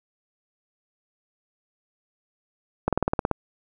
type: slowing click train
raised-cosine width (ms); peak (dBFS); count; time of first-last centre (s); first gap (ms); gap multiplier
1; -7; 9; 2.88-3.313; 47; 1.04
effects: none